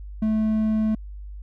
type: tone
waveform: triangle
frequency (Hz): 217.5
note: A3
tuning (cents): -20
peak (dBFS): -17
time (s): 0.22-0.95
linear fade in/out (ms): 5
effects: added 50 Hz sine -34 dBFS peak until 1.42 s